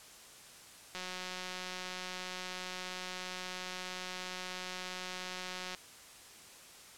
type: click train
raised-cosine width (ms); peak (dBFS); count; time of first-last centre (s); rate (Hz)
0.2; -24; 879; 0.95-5.748; 183
effects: white hiss -54 dBFS RMS until 6.97 s + low-pass 10000 Hz 12 dB/octave